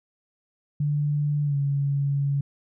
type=tone with pitch glide; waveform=sine; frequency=146.83 to 140.6 Hz; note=D3 to C#3; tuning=0 to +25 cents; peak=-21 dBFS; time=0.8-2.41 s; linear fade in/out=5 ms; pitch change=-75 cents; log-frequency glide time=1.44-1.56 s; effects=none